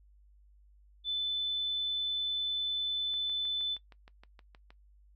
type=tone; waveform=sine; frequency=3510 Hz; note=A7; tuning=5 cents flat; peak=-30 dBFS; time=1.04-3.78 s; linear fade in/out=50 ms
type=click train; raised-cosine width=0.3 ms; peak=-37 dBFS; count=11; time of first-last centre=3.14-4.705 s; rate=6.39 Hz
effects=noise-tail reverb RT60 0.1 s tail -18 dB re dry + added 50 Hz sine -58 dBFS peak until 5.15 s